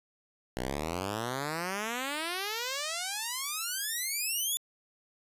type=exponential sweep; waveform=5% pulse; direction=up; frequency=59.4 to 3520 Hz; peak=-21 dBFS; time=0.57-4.57 s; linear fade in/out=0 ms; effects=resampled to 32000 Hz